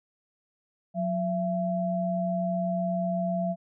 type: tone pair together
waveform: sine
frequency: 181.27 / 673 Hz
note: F#3 / E5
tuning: -35 / +36 cents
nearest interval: octave + major seventh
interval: 2271 cents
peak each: -28 dBFS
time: 0.94-3.56 s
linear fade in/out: 50 ms
effects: none